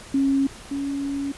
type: tone pair in turn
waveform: sine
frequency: 273.4 / 279.5 Hz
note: C#4 / C#4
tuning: -24 / +14 cents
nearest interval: unison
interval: 38 cents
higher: second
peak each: -17 / -24 dBFS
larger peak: first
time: 0.14-0.47 / 0.71-1.32 s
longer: second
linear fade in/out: 5 ms
effects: pink hiss -42 dBFS RMS until 1.37 s + resampled to 24000 Hz